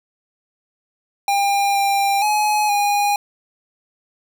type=tone with pitch steps; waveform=square; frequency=801 / 795 / 844 / 818 Hz; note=G5 / G5 / G#5 / G#5; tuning=+37 / +24 / +28 / -26 cents; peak=-16 dBFS; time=1.28-3.16 s; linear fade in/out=2 ms; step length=470 ms; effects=none